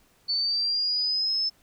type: linear sweep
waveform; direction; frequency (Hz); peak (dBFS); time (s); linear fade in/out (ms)
sine; up; 4475 to 5270; -23; 0.28-1.5; 20
effects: pink hiss -62 dBFS RMS until 1.62 s